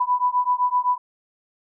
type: beating tone pair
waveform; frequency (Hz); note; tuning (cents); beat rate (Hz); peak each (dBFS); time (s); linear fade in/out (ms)
sine; 987.8 / 995.6; B5 / B5; 0 / +14; 7.8; -21; 0-0.98; 10
effects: none